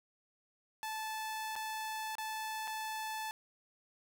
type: tone with dropouts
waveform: sawtooth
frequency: 873 Hz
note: A5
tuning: 14 cents flat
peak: -34 dBFS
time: 0.83-3.31 s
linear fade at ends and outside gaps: 0 ms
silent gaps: 1.555-1.562 / 2.153-2.183 / 2.674-2.678 s
effects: none